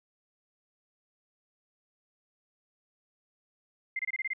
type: tone bursts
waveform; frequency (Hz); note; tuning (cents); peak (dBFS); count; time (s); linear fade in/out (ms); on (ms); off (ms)
sine; 2091; C7; -2; -29; 7; 3.96-4.334; 5; 32; 25
effects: none